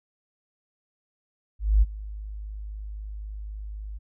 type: tone with ADSR envelope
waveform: sine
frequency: 51.91 Hz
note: G#1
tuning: in tune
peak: -13 dBFS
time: 1.59-3.99 s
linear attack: 230 ms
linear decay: 29 ms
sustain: -20 dB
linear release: 23 ms
effects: none